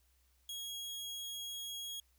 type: tone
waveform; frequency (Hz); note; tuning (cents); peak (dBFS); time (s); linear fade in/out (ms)
sawtooth; 3301; G#7; -11; -38; 0.49-2; 2
effects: added 63 Hz sine -70 dBFS peak until 2.18 s + white hiss -75 dBFS RMS until 2.18 s